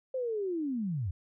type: linear sweep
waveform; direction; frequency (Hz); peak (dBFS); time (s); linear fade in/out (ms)
sine; down; 530 to 79.3; -30; 0.14-1.11; 5
effects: none